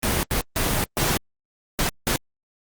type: noise bursts at uneven times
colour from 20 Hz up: pink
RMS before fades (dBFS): -22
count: 6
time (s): 0.03-0.23 / 0.31-0.41 / 0.56-0.84 / 0.97-1.17 / 1.79-1.89 / 2.07-2.16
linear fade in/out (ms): 0
effects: Opus 24 kbps